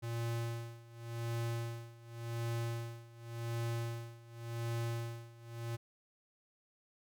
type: tone with tremolo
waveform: square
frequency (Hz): 116.54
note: A#2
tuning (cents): 0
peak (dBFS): -35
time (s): 0.02-5.77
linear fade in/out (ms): 20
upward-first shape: sine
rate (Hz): 0.89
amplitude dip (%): 90
effects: none